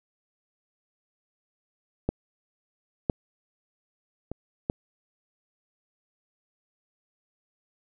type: clicks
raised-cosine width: 2 ms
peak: -11 / -9 / -20 / -12 dBFS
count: 4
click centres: 2.09 / 3.098 / 4.316 / 4.699 s
effects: none